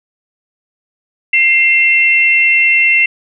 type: tone pair together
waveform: sine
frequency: 2105 / 2705 Hz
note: C7 / E7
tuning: +10 / +44 cents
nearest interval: major third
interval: 434 cents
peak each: -10 dBFS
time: 1.33-3.06 s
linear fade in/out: 5 ms
effects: none